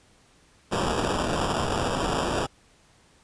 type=noise with sample-and-hold; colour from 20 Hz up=white; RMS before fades=-26 dBFS; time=0.71-2.47 s; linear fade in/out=20 ms; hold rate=2100 Hz; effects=pink hiss -59 dBFS RMS until 3.23 s + resampled to 22050 Hz